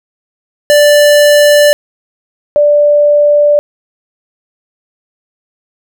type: tone pair in turn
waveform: square / sine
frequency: 587.3 / 587.3 Hz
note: D5 / D5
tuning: 0 / 0 cents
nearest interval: unison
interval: 0 cents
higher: neither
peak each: -4 dBFS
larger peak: neither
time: 0.7-1.73 / 2.56-3.59 s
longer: neither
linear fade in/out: 0 ms
effects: none